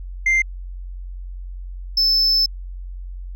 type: tone pair in turn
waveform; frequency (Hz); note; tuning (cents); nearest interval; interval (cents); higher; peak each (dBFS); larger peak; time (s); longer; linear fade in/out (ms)
sine; 2093 / 5260; C7 / E8; 0 / -5; octave + major third; 1595; second; -11; neither; 0.26-0.42 / 1.97-2.46; second; 5
effects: tanh soft clip ceiling -13 dBFS + added 45 Hz sine -29 dBFS peak until 3.35 s